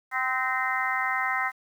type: harmonic tone with a mistuned harmonic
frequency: 257.9 Hz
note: C4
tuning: 25 cents flat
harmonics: 3 / 4 / 5 / 6 / 7 / 8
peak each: -32 / -32 / -31 / -34 / -30 / -31 dBFS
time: 0.11-1.52 s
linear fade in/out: 50 ms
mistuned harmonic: 7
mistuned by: +44 cents
effects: 9-bit